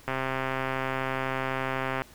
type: click train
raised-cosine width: 0.5 ms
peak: -14 dBFS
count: 257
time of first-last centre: 0.08-2.019 s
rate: 132 Hz
effects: pink hiss -53 dBFS RMS until 2.14 s